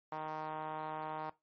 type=tone with band-pass filter; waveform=sawtooth; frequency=155.56 Hz; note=D#3; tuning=in tune; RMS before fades=-41 dBFS; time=0.12-1.3 s; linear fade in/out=2 ms; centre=890 Hz; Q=3.1; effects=noise-tail reverb RT60 0.2 s tail -18 dB re dry + MP3 32 kbps

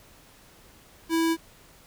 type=tone; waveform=square; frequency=328.2 Hz; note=E4; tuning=8 cents flat; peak=-22 dBFS; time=1.09-1.37 s; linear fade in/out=50 ms; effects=pink hiss -54 dBFS RMS until 1.86 s

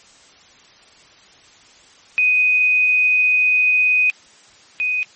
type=tone pair in turn; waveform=sine; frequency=2497 / 2497 Hz; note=D#7 / D#7; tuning=+6 / +6 cents; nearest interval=unison; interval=0 cents; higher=neither; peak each=-12 / -17 dBFS; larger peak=first; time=2.18-4.1 / 4.8-5.03 s; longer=first; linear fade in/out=0 ms; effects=white hiss -48 dBFS RMS until 5.15 s + MP3 32 kbps

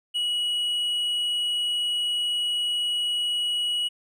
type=tone with tanh clipping; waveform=triangle; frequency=2918 Hz; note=F#7; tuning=25 cents flat; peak=-24 dBFS; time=0.14-3.89 s; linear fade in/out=20 ms; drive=8 dB; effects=none

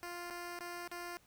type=tone with dropouts; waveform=10% pulse; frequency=349.2 Hz; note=F4; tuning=in tune; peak=-34 dBFS; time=0.03-1.17 s; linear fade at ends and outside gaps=0 ms; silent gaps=0.302-0.307 / 0.59-0.606 / 0.877-0.915 s; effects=pink hiss -67 dBFS RMS until 1.26 s

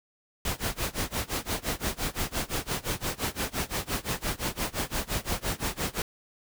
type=noise with tremolo; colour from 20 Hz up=pink; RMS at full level=-28 dBFS; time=0.45-6.02 s; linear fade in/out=2 ms; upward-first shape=sine; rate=5.8 Hz; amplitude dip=95%; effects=none

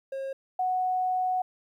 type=tone pair in turn; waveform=triangle / sine; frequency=539 / 738.8 Hz; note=C#5 / F#5; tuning=-49 / -3 cents; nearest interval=perfect fourth; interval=546 cents; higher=second; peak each=-29 / -24 dBFS; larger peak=second; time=0.12-0.33 / 0.59-1.42 s; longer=second; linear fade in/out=5 ms; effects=11-bit

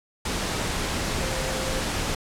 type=tone in noise; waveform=sine; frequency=524 Hz; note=C5; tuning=2 cents sharp; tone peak=-33 dBFS; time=1.22-1.8 s; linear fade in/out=5 ms; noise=pink; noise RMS=-27 dBFS; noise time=0.25-2.15 s; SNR=-9 dB; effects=low-pass 9000 Hz 12 dB/octave

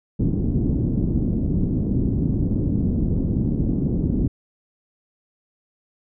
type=low-pass noise; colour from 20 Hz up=white; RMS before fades=-21 dBFS; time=0.19-4.28 s; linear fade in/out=10 ms; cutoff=270 Hz; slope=24 dB/octave; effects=none

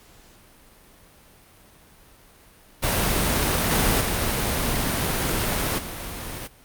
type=noise with level steps; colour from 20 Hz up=pink; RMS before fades=-22 / -20 / -24 / -33 dBFS; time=2.82-6.48 s; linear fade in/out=20 ms; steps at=3.71 / 4 / 5.78 s; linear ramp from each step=10 ms; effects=pink hiss -52 dBFS RMS until 6.64 s + Opus 48 kbps

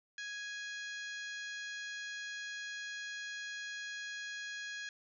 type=harmonic tone; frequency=830 Hz; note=G#5; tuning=1 cent flat; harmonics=2 / 3 / 4 / 5 / 6 / 7 / 8; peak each=-42 / -51 / -50 / -52 / -57 / -58 / -54 dBFS; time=0.18-4.89 s; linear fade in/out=2 ms; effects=none

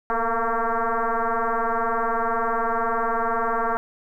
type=tone with frequency modulation; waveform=sine; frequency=220 Hz; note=A3; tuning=in tune; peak=-20 dBFS; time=0.1-3.77 s; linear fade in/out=0 ms; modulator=229 Hz; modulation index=5.7; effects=10-bit

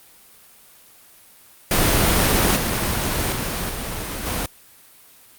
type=noise with level steps; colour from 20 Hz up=pink; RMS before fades=-17 / -22 / -25 / -28 / -24 dBFS; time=1.71-4.46 s; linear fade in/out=2 ms; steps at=2.56 / 3.32 / 3.69 / 4.26 s; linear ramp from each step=5 ms; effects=white hiss -49 dBFS RMS until 5.38 s + Opus 32 kbps

